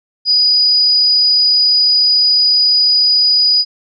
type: tone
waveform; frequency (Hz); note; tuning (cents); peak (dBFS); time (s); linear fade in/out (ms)
sine; 4933; D#8; -16; -8; 0.25-3.65; 50
effects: none